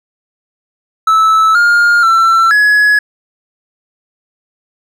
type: tone with pitch steps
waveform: triangle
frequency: 1308 / 1414 / 1343 / 1686 Hz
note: E6 / F6 / E6 / G#6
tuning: -14 / +21 / +32 / +26 cents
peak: -4 dBFS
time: 1.07-2.99 s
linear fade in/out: 5 ms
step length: 480 ms
effects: none